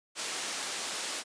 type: band-pass noise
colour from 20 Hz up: white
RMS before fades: -36 dBFS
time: 0.15-1.24 s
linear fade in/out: 50 ms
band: 270 to 8100 Hz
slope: 12 dB/octave
effects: resampled to 22050 Hz